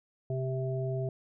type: harmonic tone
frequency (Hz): 130.81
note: C3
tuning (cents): 0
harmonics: 1 / 3 / 5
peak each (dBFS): -31 / -36 / -38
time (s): 0.3-1.09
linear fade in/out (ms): 2
effects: none